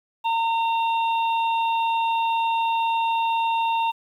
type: harmonic tone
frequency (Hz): 914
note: A#5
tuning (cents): -34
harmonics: 1 / 3 / 4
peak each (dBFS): -20 / -31 / -35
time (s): 0.24-3.92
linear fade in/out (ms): 20
effects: 9-bit